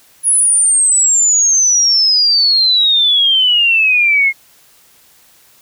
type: exponential sweep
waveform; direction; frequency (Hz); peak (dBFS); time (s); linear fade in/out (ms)
sine; down; 10548 to 2137; -8; 0.23-4.33; 50
effects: white hiss -48 dBFS RMS until 5.61 s